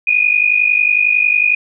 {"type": "tone pair together", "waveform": "sine", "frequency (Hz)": [2438, 2489], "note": ["D#7", "D#7"], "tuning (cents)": [-36, 0], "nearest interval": "unison", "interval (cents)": 36, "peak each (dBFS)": -13, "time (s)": [0.07, 1.55], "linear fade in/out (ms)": 5, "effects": []}